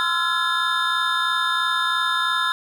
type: tone cluster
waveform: triangle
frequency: 1030 / 1327 / 1390 / 1693 / 3637 Hz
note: C6 / E6 / F6 / G#6 / A#7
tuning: -28 / +11 / -9 / +33 / -43 cents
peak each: -24 dBFS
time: 0-2.52 s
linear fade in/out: 0 ms
effects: none